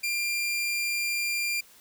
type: tone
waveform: sawtooth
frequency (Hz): 2388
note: D7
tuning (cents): +28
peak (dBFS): -23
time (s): 0.03-1.61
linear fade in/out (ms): 10
effects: white hiss -55 dBFS RMS until 1.8 s